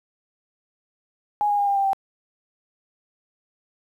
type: tone with pitch steps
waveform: sine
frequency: 830.6 / 820.1 / 809.8 / 799.5 / 789.4 / 779.5 Hz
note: G#5 / G#5 / G#5 / G5 / G5 / G5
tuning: 0 / -22 / -44 / +34 / +12 / -10 cents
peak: -18 dBFS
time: 1.41-1.932 s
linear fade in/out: 0 ms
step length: 87 ms
effects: 9-bit